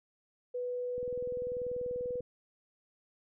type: tone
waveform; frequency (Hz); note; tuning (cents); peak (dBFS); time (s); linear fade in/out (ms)
sine; 493.9; B4; 0; -33; 0.54-2.21; 10
type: click train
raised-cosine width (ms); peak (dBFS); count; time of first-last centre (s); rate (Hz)
3; -36; 26; 0.98-2.205; 20.4
effects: none